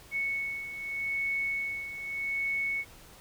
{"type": "beating tone pair", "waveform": "sine", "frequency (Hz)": [2211, 2211.82], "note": ["C#7", "C#7"], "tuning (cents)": [-5, -4], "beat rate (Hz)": 0.82, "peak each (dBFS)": [-37, -31], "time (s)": [0.11, 2.85], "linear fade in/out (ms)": 50, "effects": ["pink hiss -53 dBFS RMS until 3.2 s"]}